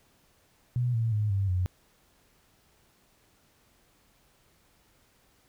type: tone with pitch steps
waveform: sine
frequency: 122.9 / 114.01 / 105.76 / 98.11 / 91.01 Hz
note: B2 / A#2 / G#2 / G2 / F#2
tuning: -8 / -38 / +32 / +2 / -28 cents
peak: -24 dBFS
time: 0.76-1.66 s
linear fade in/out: 0 ms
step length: 180 ms
effects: pink hiss -65 dBFS RMS until 5.48 s